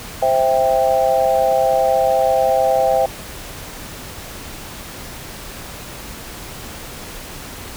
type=chord; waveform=sine; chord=C major; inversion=none; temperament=equal with one note detuned; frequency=523.3 / 659.3 / 789.4 Hz; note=C5 / E5 / G5; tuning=0 / 0 / +12 cents; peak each=-17 dBFS; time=0.22-3.06 s; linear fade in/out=5 ms; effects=pink hiss -33 dBFS RMS until 7.76 s